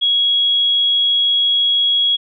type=tone; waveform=sine; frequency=3322 Hz; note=G#7; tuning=in tune; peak=-12 dBFS; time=0.01-2.17 s; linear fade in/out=20 ms; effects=none